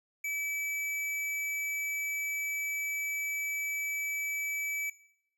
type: tone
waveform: square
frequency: 2300 Hz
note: D7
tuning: 37 cents flat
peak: -33 dBFS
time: 0.24-4.9 s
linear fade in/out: 5 ms
effects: noise-tail reverb RT60 0.7 s tail -17 dB re dry